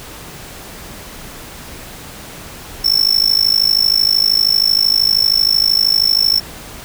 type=tone with amplitude modulation; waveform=square; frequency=5400 Hz; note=E8; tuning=41 cents sharp; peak=-7 dBFS; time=2.84-6.4 s; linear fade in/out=10 ms; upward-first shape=sine; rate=52.9 Hz; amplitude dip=90%; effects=pink hiss -33 dBFS RMS until 6.84 s